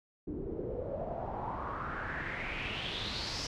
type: noise with low-pass filter sweep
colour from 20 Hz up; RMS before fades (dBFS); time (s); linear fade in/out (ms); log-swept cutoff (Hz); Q
pink; -38; 0.27-3.47; 5; 320 to 5500; 4.8
effects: none